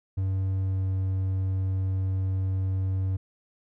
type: tone with pitch glide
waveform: triangle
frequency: 95.4 to 94.85 Hz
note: G2 to F#2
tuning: -47 to +43 cents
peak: -22 dBFS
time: 0.17-3.17 s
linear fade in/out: 10 ms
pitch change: -10 cents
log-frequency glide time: 0.6-0.86 s
effects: none